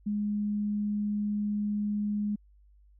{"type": "tone", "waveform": "sine", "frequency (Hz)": 207.7, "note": "G#3", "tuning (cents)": 0, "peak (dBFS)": -27, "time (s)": [0.06, 2.36], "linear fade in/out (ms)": 10, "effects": ["added 50 Hz sine -56 dBFS peak until 2.99 s"]}